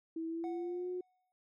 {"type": "tone with pitch glide", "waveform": "sine", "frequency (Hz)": [326, 361.7], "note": ["E4", "F#4"], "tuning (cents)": [-19, -39], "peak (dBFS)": -36, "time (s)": [0.16, 1.01], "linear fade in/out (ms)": 5, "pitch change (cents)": 180, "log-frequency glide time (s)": [0.27, 0.89]}
{"type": "tone with exponential decay", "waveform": "triangle", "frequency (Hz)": 737, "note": "F#5", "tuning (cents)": -7, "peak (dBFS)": -40, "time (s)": [0.44, 1.32], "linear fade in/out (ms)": 0, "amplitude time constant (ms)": 190}
{"effects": []}